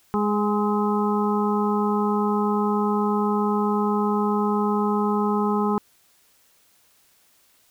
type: harmonic tone with a mistuned harmonic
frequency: 207.7 Hz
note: G#3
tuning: in tune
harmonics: 1 / 2 / 4 / 5 / 6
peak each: -22 / -25 / -28 / -29 / -30 dBFS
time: 0.14-5.78 s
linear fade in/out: 0 ms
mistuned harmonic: 6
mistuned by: +34 cents
effects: white hiss -60 dBFS RMS until 7.7 s